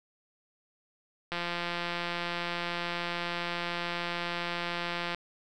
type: click train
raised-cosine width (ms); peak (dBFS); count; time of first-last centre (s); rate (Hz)
0.3; -17; 663; 1.32-5.147; 173
effects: none